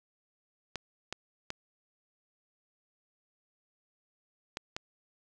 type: clicks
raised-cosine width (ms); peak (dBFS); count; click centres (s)
0.2; -18; 5; 0.757 / 1.126 / 1.504 / 4.571 / 4.765
effects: resampled to 24000 Hz + 8-bit